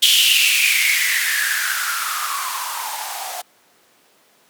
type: noise with band-pass filter sweep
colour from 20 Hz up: violet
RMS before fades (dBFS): -19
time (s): 0.02-3.42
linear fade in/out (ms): 10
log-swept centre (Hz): 3200 to 710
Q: 7.8
effects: pink hiss -55 dBFS RMS until 4.49 s + high-pass 300 Hz 12 dB/octave